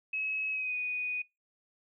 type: tone with pitch glide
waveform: sine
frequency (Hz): 2568 to 2475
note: E7 to D#7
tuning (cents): -46 to -10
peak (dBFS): -31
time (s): 0.13-1.22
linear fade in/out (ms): 5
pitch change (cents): -64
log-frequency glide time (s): 0.51-0.77
effects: noise-tail reverb RT60 0.2 s tail -24 dB re dry